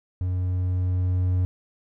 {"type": "tone with level ramp", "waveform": "triangle", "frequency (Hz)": 91.1, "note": "F#2", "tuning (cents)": -26, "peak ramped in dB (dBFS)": [-21, -17], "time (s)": [0.21, 1.45], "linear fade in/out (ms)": 0, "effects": []}